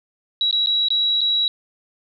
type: tone with dropouts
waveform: sine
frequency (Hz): 3885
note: B7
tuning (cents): -29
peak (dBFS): -16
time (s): 0.41-1.48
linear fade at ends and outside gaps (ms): 1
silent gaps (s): 0.511-0.527 / 0.661-0.671 / 0.885-0.904 / 1.208-1.214
effects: none